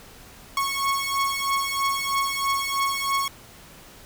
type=beating tone pair; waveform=sawtooth; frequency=1100 / 1103.1 Hz; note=C#6 / C#6; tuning=-14 / -9 cents; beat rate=3.1 Hz; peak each=-22 dBFS; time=0.57-3.28 s; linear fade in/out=2 ms; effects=pink hiss -47 dBFS RMS until 4.05 s